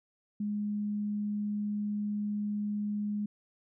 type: tone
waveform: sine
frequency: 207.7 Hz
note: G#3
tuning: in tune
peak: -30 dBFS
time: 0.4-3.26 s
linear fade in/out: 5 ms
effects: none